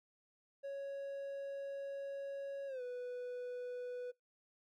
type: tone with pitch glide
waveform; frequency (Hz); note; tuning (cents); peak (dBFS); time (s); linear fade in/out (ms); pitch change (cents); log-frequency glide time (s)
triangle; 554.4 to 493.9; C#5 to B4; 0 to 0; -39; 0.63-4.12; 20; -200; 2.67-2.82
effects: noise-tail reverb RT60 0.2 s tail -26 dB re dry